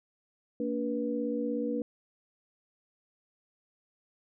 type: tone cluster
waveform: sine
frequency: 229.6 / 286.3 / 484.8 Hz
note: A#3 / D4 / B4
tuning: -26 / -44 / -32 cents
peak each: -34 / -33 / -33 dBFS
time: 0.6-1.82 s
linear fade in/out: 2 ms
effects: none